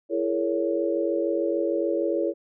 sine chord, A# half-diminished seventh, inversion second, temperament just, 335.6 / 419.5 / 466.2 / 559.4 Hz, E4 / G#4 / A#4 / C#5, +31 / +17 / 0 / +16 cents, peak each -26 / -29 / -30 / -27 dBFS, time 0.09-2.34 s, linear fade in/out 50 ms, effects none

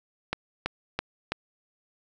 click train, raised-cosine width 0.3 ms, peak -11 dBFS, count 4, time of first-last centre 0.33-1.32 s, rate 3.03 Hz, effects none

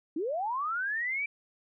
sine linear sweep, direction up, 286.5 to 2349 Hz, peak -29 dBFS, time 0.16-1.26 s, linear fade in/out 5 ms, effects none

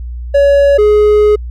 triangle tone pair in turn, 564 / 420.1 Hz, C#5 / G#4, +30 / +20 cents, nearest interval perfect fourth, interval 510 cents, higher first, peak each -3 dBFS, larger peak neither, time 0.34-0.78 / 0.78-1.36 s, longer second, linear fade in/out 10 ms, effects added 60 Hz sine -20 dBFS peak until 1.5 s

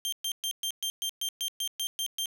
sawtooth tone bursts, 3168 Hz, G7, 18 cents sharp, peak -26 dBFS, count 12, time 0.05-2.258 s, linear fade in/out 0 ms, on 74 ms, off 120 ms, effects none

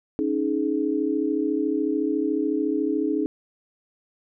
sine chord, C# suspended second, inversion none, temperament equal with one note detuned, 277.2 / 311.1 / 421.8 Hz, C#4 / D#4 / G#4, 0 / 0 / +27 cents, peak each -26 / -24 / -27 dBFS, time 0.19-3.26 s, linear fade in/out 0 ms, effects none

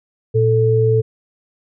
sine tone pair together, 115.97 / 440 Hz, A#2 / A4, -9 / 0 cents, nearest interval octave + major seventh, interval 2309 cents, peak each -14 dBFS, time 0.34-1.02 s, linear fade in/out 20 ms, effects none

